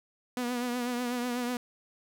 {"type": "tone with vibrato", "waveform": "sawtooth", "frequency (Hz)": 244.7, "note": "B3", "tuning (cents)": -16, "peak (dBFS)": -26, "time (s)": [0.37, 1.57], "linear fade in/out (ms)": 2, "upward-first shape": "triangle", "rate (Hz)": 8.1, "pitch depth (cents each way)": 51, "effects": []}